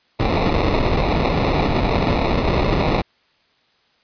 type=noise with sample-and-hold; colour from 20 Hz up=pink; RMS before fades=-18 dBFS; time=0.19-3.02 s; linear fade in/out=10 ms; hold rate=1575 Hz; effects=white hiss -60 dBFS RMS until 4.03 s + resampled to 11025 Hz